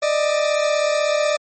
40% pulse tone pair together, 593.8 / 630 Hz, D5 / D#5, +19 / +21 cents, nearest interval minor second, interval 102 cents, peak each -17 / -22 dBFS, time 0.02-1.37 s, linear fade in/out 10 ms, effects MP3 32 kbps

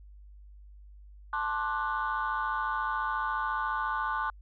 sine chord, D dominant seventh, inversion second, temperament equal with one note detuned, 880 / 1060.5 / 1174.7 / 1480 Hz, A5 / C6 / D6 / F#6, 0 / +23 / 0 / 0 cents, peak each -33 dBFS, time 1.33-4.3 s, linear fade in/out 2 ms, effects tanh soft clip ceiling -22 dBFS + added 50 Hz sine -48 dBFS peak until 4.41 s

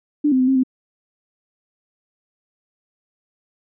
sine tone with pitch steps, 295.3 / 259.2 / 255.8 / 266.1 / 258.6 Hz, D4 / C4 / C4 / C4 / C4, +10 / -16 / -39 / +29 / -20 cents, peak -13 dBFS, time 0.24-0.635 s, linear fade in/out 10 ms, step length 79 ms, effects none

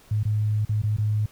sine tone with dropouts, 106.3 Hz, G#2, 41 cents sharp, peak -20 dBFS, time 0.11-1.26 s, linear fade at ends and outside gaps 5 ms, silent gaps 0.232-0.252 / 0.651-0.692 / 0.819-0.835 / 0.967-0.983 s, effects pink hiss -54 dBFS RMS until 1.31 s

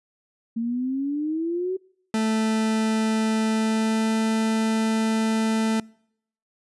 sine exponential sweep, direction up, 225.9 to 380.5 Hz, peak -23 dBFS, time 0.56-1.77 s, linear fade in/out 10 ms
40% pulse tone with pitch glide, 220 to 221.4 Hz, A3 to A3, 0 to +11 cents, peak -20 dBFS, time 2.14-5.8 s, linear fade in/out 2 ms, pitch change +11 cents, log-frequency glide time 3.5-4.15 s
effects noise-tail reverb RT60 0.7 s tail -26 dB re dry + resampled to 24000 Hz

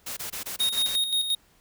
white noise bursts, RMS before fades -34 dBFS, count 7, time 0.06-0.962 s, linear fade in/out 10 ms, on 110 ms, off 22 ms
square tone with tremolo, 3729 Hz, A#7, in tune, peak -22 dBFS, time 0.6-1.35 s, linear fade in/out 5 ms, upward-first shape square, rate 5.7 Hz, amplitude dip 55%
effects pink hiss -61 dBFS RMS until 1.6 s

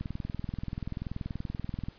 click train, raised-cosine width 5 ms, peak -22 dBFS, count 40, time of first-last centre 0.01-1.885 s, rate 20.8 Hz, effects pink hiss -57 dBFS RMS until 1.98 s + resampled to 11025 Hz

